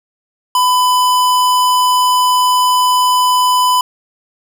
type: tone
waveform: square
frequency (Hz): 1001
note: B5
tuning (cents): +23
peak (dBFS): -10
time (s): 0.55-3.81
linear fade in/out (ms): 2
effects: none